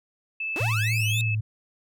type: tone with pitch glide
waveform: sine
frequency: 2624 to 2604 Hz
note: E7 to E7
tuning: -9 to -22 cents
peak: -27 dBFS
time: 0.4-1.35 s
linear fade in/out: 5 ms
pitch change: -13 cents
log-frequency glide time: 0.62-1.1 s
type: linear sweep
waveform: sawtooth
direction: up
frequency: 261.6 to 3729 Hz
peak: -26 dBFS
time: 0.56-1.21 s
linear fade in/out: 0 ms
type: tone with vibrato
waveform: sine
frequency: 110.3 Hz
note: A2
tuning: 5 cents sharp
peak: -23 dBFS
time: 0.6-1.41 s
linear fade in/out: 10 ms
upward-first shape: sine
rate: 3.7 Hz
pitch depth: 45 cents each way
effects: none